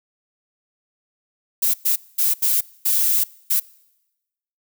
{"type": "noise bursts at uneven times", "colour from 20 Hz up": "violet", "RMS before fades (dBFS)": -18, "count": 6, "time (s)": [[1.62, 1.74], [1.85, 1.96], [2.18, 2.34], [2.42, 2.61], [2.85, 3.24], [3.5, 3.6]], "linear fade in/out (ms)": 10, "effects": ["noise-tail reverb RT60 1.0 s tail -24 dB re dry"]}